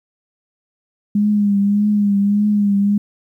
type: tone with vibrato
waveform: sine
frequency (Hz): 204.4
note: G#3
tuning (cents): -27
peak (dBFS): -12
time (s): 1.15-2.98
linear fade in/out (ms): 5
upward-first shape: triangle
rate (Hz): 1.7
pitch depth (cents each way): 50
effects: 9-bit